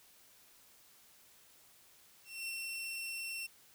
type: tone with ADSR envelope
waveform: sawtooth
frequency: 2709 Hz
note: E7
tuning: 47 cents sharp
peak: -34 dBFS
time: 2.24-3.47 s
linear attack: 250 ms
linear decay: 7 ms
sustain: -2 dB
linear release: 13 ms
effects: white hiss -63 dBFS RMS until 3.74 s